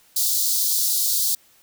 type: high-pass noise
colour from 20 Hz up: white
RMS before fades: -21 dBFS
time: 0.16-1.35 s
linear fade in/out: 5 ms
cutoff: 3800 Hz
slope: 48 dB/octave
effects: white hiss -56 dBFS RMS until 1.62 s